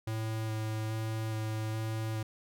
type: tone with vibrato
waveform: square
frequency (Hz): 110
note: A2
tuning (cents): 0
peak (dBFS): -33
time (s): 0.07-2.23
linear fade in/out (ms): 5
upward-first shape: square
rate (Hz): 1.2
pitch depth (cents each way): 10
effects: none